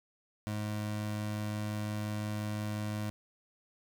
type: tone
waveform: 25% pulse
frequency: 105.7 Hz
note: G#2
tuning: 31 cents sharp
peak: -30 dBFS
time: 0.47-3.1 s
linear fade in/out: 0 ms
effects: none